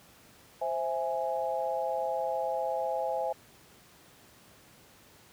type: chord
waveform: sine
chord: C augmented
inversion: none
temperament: equal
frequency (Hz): 523.3 / 659.3 / 830.6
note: C5 / E5 / G#5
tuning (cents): 0 / 0 / 0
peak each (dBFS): -33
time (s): 0.61-3.33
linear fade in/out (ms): 10
effects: pink hiss -57 dBFS RMS until 5.32 s + high-pass 80 Hz 12 dB/octave